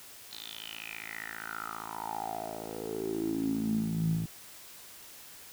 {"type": "tone with band-pass filter sweep", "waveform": "10% pulse", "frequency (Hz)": 55, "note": "A1", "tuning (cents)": 0, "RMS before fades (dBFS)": -35, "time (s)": [0.31, 4.26], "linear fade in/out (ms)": 5, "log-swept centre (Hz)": [4100, 140], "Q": 7.5, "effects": ["white hiss -50 dBFS RMS until 5.52 s"]}